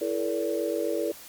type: tone cluster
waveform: sine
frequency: 331.7 / 428.9 / 476.6 / 575 Hz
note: E4 / A4 / A#4 / D5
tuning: +11 / -44 / +38 / -37 cents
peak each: -31 dBFS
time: 0.01-1.12 s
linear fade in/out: 5 ms
effects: white hiss -46 dBFS RMS until 1.28 s + Opus 48 kbps